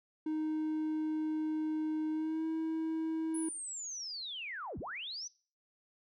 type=tone with pitch glide; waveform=triangle; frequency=311.1 to 321 Hz; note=D#4 to E4; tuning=0 to -46 cents; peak=-30 dBFS; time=0.26-3.49 s; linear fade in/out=5 ms; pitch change=+54 cents; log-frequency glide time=2.11-2.46 s
type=linear two-way sweep; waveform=sine; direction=down then up; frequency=10420 to 41.65 to 6100 Hz; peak=-39 dBFS; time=3.34-5.28 s; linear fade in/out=10 ms; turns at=4.79 s
effects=noise-tail reverb RT60 0.4 s tail -21 dB re dry + tanh soft clip ceiling -23 dBFS